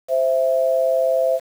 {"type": "tone pair together", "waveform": "sine", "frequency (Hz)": [522, 661.5], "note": ["C5", "E5"], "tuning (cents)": [-4, 6], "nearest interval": "major third", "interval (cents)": 410, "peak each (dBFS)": -18, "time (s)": [0.08, 1.4], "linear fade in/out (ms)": 50, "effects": ["7-bit"]}